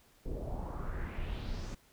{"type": "noise with low-pass filter sweep", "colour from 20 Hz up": "brown", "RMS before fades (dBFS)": -38, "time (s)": [0.25, 1.75], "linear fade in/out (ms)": 10, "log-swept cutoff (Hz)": [420, 7100], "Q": 2.8, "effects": ["pink hiss -65 dBFS RMS until 1.92 s"]}